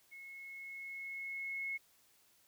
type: tone with level ramp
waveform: sine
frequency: 2179 Hz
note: C#7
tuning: 30 cents flat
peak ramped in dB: -49 to -36 dBFS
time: 0.11-1.78 s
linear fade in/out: 20 ms
effects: white hiss -69 dBFS RMS until 2.47 s